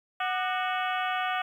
harmonic tone with a mistuned harmonic, 370 Hz, F#4, in tune, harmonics 2 / 3 / 4 / 5 / 6 / 7 / 8 / 9, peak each -30 / -33 / -34 / -38 / -39 / -39 / -40 / -44 dBFS, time 0.2-1.42 s, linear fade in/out 5 ms, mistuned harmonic 3, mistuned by +140 cents, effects 10-bit

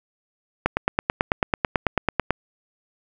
click train, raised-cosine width 0.5 ms, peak -3 dBFS, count 16, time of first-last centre 0.66-2.307 s, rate 9.11 Hz, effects none

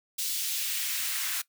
white noise with high-pass filter sweep, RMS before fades -31 dBFS, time 0.18-1.42 s, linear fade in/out 10 ms, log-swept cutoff 3900 to 1400 Hz, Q 1.2, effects noise-tail reverb RT60 0.1 s tail -18 dB re dry

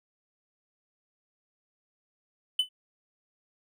triangle tone with exponential decay, 3013 Hz, F#7, 31 cents sharp, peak -17 dBFS, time 2.59-2.69 s, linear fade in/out 5 ms, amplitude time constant 21 ms, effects none

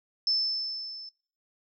sine tone with level ramp, 5274 Hz, E8, in tune, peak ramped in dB -22 to -41 dBFS, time 0.27-1.09 s, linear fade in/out 2 ms, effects noise-tail reverb RT60 0.4 s tail -20 dB re dry

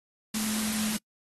sine tone in noise, 216.1 Hz, A3, 31 cents flat, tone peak -30 dBFS, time 0.34-0.97 s, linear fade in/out 5 ms, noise white, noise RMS -32 dBFS, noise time 0.34-0.97 s, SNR -1 dB, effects noise-tail reverb RT60 0.1 s tail -26 dB re dry + AAC 32 kbps

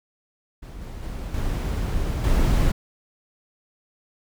brown noise with level steps, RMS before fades -37 / -34 / -31 / -25 / -19 dBFS, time 0.62-2.72 s, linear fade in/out 10 ms, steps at 0.81 / 1.03 / 1.34 / 2.24 s, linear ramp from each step 2 ms, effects none

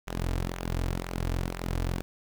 sawtooth tone with flanger, 43.65 Hz, F1, in tune, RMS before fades -31 dBFS, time 0.07-2.02 s, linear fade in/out 0 ms, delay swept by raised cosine 0.2 to 5.5 ms, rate 2 Hz, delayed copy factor -0.65, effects 8-bit

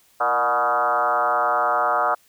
sine tone with frequency modulation, 989 Hz, B5, 2 cents sharp, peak -17 dBFS, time 0.2-2.15 s, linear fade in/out 10 ms, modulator 130 Hz, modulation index 3.1, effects white hiss -58 dBFS RMS until 2.28 s

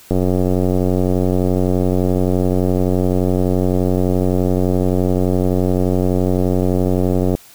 click train, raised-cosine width 2 ms, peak -4 dBFS, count 665, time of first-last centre 0.11-7.351 s, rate 91.7 Hz, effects white hiss -44 dBFS RMS until 7.54 s

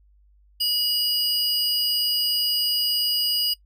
square tone pair together, 2910 / 4889 Hz, F#7 / D#8, -29 / -31 cents, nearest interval major sixth, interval 898 cents, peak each -27 / -23 dBFS, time 0.6-3.54 s, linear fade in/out 10 ms, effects noise-tail reverb RT60 0.1 s tail -21 dB re dry + added 50 Hz sine -54 dBFS peak until 3.65 s

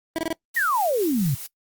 25% pulse tone bursts, 325.6 Hz, E4, 21 cents flat, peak -19 dBFS, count 4, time 0.16-0.328 s, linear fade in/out 0 ms, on 24 ms, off 24 ms
blue noise with tremolo, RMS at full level -33 dBFS, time 0.54-1.47 s, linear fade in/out 10 ms, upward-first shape triangle, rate 4.5 Hz, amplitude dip 40%
sine exponential sweep, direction down, 1965 to 123.47 Hz, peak -19 dBFS, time 0.56-1.35 s, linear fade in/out 10 ms
effects noise-tail reverb RT60 0.1 s tail -21 dB re dry + Opus 32 kbps

